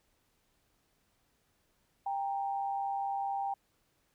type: tone pair together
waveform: sine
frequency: 792.2 / 932.3 Hz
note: G5 / A#5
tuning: +18 / 0 cents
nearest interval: minor third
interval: 282 cents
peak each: -32 / -40 dBFS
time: 2.06-3.54 s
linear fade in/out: 5 ms
effects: pink hiss -74 dBFS RMS until 4.14 s